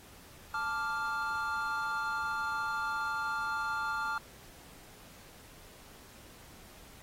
triangle chord, D minor, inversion second, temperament equal, 880 / 1174.7 / 1396.9 Hz, A5 / D6 / F6, 0 / 0 / 0 cents, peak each -36 / -36 / -32 dBFS, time 0.54-4.18 s, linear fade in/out 2 ms, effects pink hiss -55 dBFS RMS until 7.02 s + AAC 48 kbps

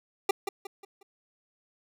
25% pulse tone with echo, 395.5 Hz, G4, 15 cents sharp, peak -17 dBFS, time 0.29-0.31 s, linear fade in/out 5 ms, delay 180 ms, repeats 4, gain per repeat -8 dB, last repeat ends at 1.03 s, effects none

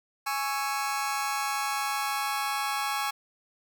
sawtooth chord, C# minor, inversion second, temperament just, 831.5 / 1108.7 / 1330.5 Hz, G#5 / C#6 / E6, +2 / 0 / +16 cents, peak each -27 / -28 / -32 dBFS, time 0.26-3.11 s, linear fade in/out 10 ms, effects none

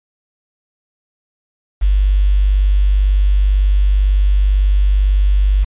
sine tone with quantisation, 49 Hz, G1, in tune, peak -9 dBFS, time 1.81-5.65 s, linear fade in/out 20 ms, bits 6, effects resampled to 8000 Hz

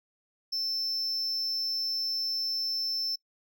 triangle tone, 5320 Hz, E8, 15 cents sharp, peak -27 dBFS, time 0.52-3.16 s, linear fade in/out 10 ms, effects noise-tail reverb RT60 0.1 s tail -24 dB re dry

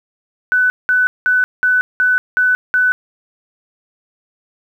sine tone bursts, 1498 Hz, F#6, 21 cents sharp, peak -10 dBFS, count 7, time 0.52-2.92 s, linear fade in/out 0 ms, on 180 ms, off 190 ms, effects 8-bit

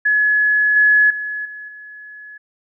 sine tone with level steps, 1698 Hz, G#6, 38 cents sharp, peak -12 / -9 / -22 / -30 / -34 dBFS, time 0.05-2.38 s, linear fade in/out 10 ms, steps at 0.76 / 1.1 / 1.45 / 1.68 s, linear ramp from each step 5 ms, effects none

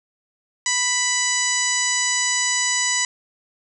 harmonic tone, 990 Hz, B5, 4 cents sharp, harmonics 1 / 2 / 3 / 4 / 5 / 6 / 7 / 8, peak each -30 / -24 / -30 / -29 / -29 / -26 / -25 / -27 dBFS, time 0.66-3.05 s, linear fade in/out 2 ms, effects none

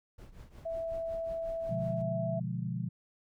brown noise with tremolo, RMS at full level -46 dBFS, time 0.18-2.02 s, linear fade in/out 5 ms, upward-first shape triangle, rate 5.5 Hz, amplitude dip 85%
sine tone, 659.3 Hz, E5, in tune, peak -33 dBFS, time 0.65-2.4 s, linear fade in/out 10 ms
sine chord, B diminished seventh, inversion none, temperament equal, 123.47 / 146.83 / 174.61 / 207.7 Hz, B2 / D3 / F3 / Ab3, 0 / 0 / 0 / 0 cents, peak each -36 / -41 / -36 / -42 dBFS, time 1.69-2.89 s, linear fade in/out 10 ms
effects none

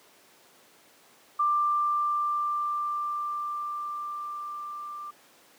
sine tone with level ramp, 1184 Hz, D6, 14 cents sharp, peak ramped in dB -21 to -36 dBFS, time 1.39-5.11 s, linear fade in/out 10 ms, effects pink hiss -57 dBFS RMS until 5.58 s + high-pass 300 Hz 12 dB/octave

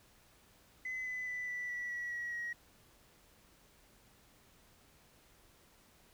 sine tone with pitch steps, 2026 / 2007 / 1988.9 / 1970.6 / 1952.5 / 1934.5 / 1916.7 / 1899.1 Hz, B6 / B6 / B6 / B6 / B6 / B6 / A#6 / A#6, +44 / +27 / +12 / -4 / -20 / -36 / +48 / +32 cents, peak -36 dBFS, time 0.85-2.53 s, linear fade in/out 5 ms, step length 210 ms, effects tanh soft clip ceiling -34 dBFS + pink hiss -65 dBFS RMS until 6.13 s

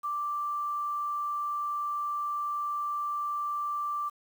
sine tone with quantisation, 1174.7 Hz, D6, in tune, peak -29 dBFS, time 0.03-4.1 s, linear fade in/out 20 ms, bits 9, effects none

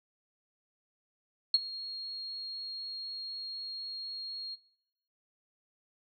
sine tone with ADSR envelope, 4276 Hz, C8, 37 cents sharp, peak -18 dBFS, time 1.54-4.56 s, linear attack 3 ms, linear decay 31 ms, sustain -20 dB, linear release 24 ms, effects noise-tail reverb RT60 0.9 s tail -23 dB re dry

